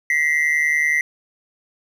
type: ring-modulated tone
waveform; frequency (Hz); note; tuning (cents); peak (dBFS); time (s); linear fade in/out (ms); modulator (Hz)
triangle; 2000; B6; +21; -11; 0.1-1.01; 2; 75.2
effects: none